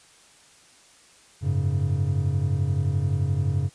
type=chord; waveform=triangle; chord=F# suspended second; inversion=none; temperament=just; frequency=92.5 / 104.06 / 138.75 Hz; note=F#2 / G#2 / C#3; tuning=0 / +4 / +2 cents; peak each=-23 / -25 / -23 dBFS; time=1.41-3.7 s; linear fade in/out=50 ms; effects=white hiss -54 dBFS RMS until 3.74 s + resampled to 22050 Hz